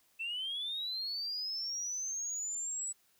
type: linear sweep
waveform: sine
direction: up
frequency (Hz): 2637 to 7902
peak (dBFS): -34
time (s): 0.19-2.93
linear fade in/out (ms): 20
effects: tanh soft clip ceiling -31 dBFS + white hiss -70 dBFS RMS until 3.19 s